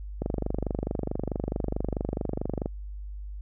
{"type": "click train", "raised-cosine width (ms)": 2, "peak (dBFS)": -15, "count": 61, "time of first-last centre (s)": [0.22, 2.659], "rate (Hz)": 24.6, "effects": ["added 50 Hz sine -35 dBFS peak until 3.41 s"]}